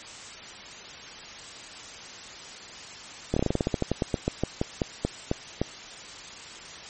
slowing click train, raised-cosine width 2 ms, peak -10 dBFS, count 21, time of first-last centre 3.34-5.616 s, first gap 25 ms, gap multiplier 1.14, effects white hiss -42 dBFS RMS until 6.89 s + MP3 32 kbps

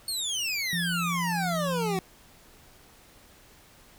25% pulse exponential sweep, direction down, 4435 to 366.5 Hz, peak -24 dBFS, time 0.08-1.99 s, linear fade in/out 2 ms
sine tone, 172.5 Hz, F3, 21 cents flat, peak -29 dBFS, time 0.73-1.99 s, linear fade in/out 0 ms
effects pink hiss -55 dBFS RMS until 3.98 s

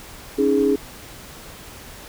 sine chord, C# suspended second, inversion none, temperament just, 277.2 / 311.8 / 415.8 Hz, C#4 / D#4 / G#4, 0 / +4 / +2 cents, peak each -19 / -22 / -17 dBFS, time 0.38-0.76 s, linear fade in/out 10 ms, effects tanh soft clip ceiling -6 dBFS + pink hiss -40 dBFS RMS until 2.08 s

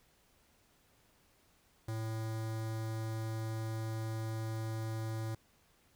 square tone with notch filter, 111.1 Hz, A2, 17 cents sharp, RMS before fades -38 dBFS, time 1.88-5.35 s, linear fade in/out 5 ms, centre 2700 Hz, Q 1.8, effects pink hiss -69 dBFS RMS until 5.95 s

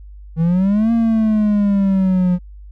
triangle exponential two-way sweep, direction up then down, 158.9 to 232.4 to 177.1 Hz, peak -10 dBFS, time 0.36-2.39 s, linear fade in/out 50 ms, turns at 0.92 s, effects added 50 Hz sine -34 dBFS peak until 2.71 s

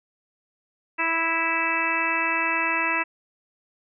harmonic tone, 329 Hz, E4, 3 cents flat, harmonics 1 / 2 / 3 / 4 / 5 / 6 / 7 / 8, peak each -34 / -36 / -28 / -31 / -31 / -28 / -32 / -26 dBFS, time 0.98-3.04 s, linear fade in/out 20 ms, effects none

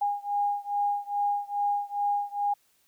sine beating tone pair, 815 / 817.4 Hz, G#5 / G#5, -33 / -28 cents, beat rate 2.4 Hz, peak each -28 / -29 dBFS, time 0.01-2.54 s, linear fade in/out 10 ms, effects white hiss -67 dBFS RMS until 2.87 s

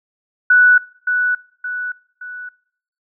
sine tone with echo, 1480 Hz, F#6, in tune, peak -7 dBFS, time 0.5-0.78 s, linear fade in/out 5 ms, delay 570 ms, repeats 3, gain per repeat -7 dB, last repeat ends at 2.49 s, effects noise-tail reverb RT60 0.7 s tail -25 dB re dry

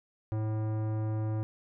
sine tone with tanh clipping, 108.7 Hz, A2, 21 cents flat, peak -31 dBFS, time 0.32-1.43 s, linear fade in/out 0 ms, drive 17 dB, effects none

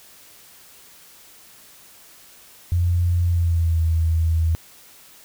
sine tone with pitch glide, 87.31 to 81.46 Hz, F2 to E2, 0 to -20 cents, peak -16 dBFS, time 2.72-4.55 s, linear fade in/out 0 ms, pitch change -120 cents, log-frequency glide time 3.22-3.82 s, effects white hiss -48 dBFS RMS until 5.24 s

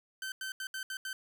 sawtooth tone bursts at uneven times, 1541 Hz, G6, 30 cents flat, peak -33 dBFS, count 6, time 0.22-0.32 / 0.41-0.52 / 0.6-0.67 / 0.74-0.83 / 0.9-0.97 / 1.05-1.13 s, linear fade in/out 2 ms, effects none

